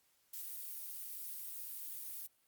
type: noise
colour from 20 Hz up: violet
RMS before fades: -45 dBFS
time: 0.33-2.27 s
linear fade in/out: 10 ms
effects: white hiss -74 dBFS RMS until 2.47 s + Opus 48 kbps